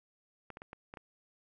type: clicks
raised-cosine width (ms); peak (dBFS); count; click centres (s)
0.5; -30; 6; 0.503 / 0.571 / 0.619 / 0.731 / 0.939 / 0.972
effects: none